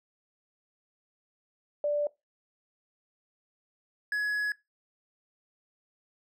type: tone pair in turn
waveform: sine / triangle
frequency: 587 / 1683.9 Hz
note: D5 / G#6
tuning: -1 / +23 cents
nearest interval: octave + tritone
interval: 1824 cents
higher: second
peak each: -25 dBFS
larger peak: neither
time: 1.84-2.07 / 4.12-4.52 s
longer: second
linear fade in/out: 2 ms
effects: noise-tail reverb RT60 0.2 s tail -21 dB re dry